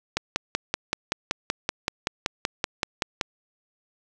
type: click train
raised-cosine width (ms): 0.2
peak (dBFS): -6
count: 17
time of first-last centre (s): 0.17-3.212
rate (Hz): 5.26
effects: none